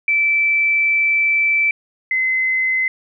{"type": "tone pair in turn", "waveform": "sine", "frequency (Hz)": [2324, 2050], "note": ["D7", "C7"], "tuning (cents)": [-19, -36], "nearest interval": "major second", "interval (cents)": 217, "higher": "first", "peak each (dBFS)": [-13, -15], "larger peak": "first", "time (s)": [[0.08, 1.71], [2.11, 2.88]], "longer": "first", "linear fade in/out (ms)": 2, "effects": []}